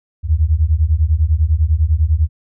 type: beating tone pair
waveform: sine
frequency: 73.42 / 83.42 Hz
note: D2 / E2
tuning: 0 / +21 cents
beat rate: 10 Hz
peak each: -14 dBFS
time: 0.23-2.29 s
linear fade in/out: 50 ms
effects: none